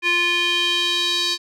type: tone with band-pass filter sweep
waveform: square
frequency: 349.2 Hz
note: F4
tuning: in tune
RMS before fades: -20 dBFS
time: 0.02-1.38 s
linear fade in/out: 50 ms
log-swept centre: 2400 to 4300 Hz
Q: 3.8
effects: none